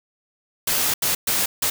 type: noise bursts at uneven times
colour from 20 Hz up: white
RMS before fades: -21 dBFS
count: 4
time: 0.67-0.94 / 1.02-1.15 / 1.27-1.46 / 1.62-1.7 s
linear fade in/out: 5 ms
effects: none